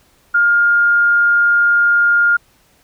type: tone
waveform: sine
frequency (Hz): 1412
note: F6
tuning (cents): +19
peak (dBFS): -9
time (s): 0.34-2.37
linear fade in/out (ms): 10
effects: pink hiss -54 dBFS RMS until 2.83 s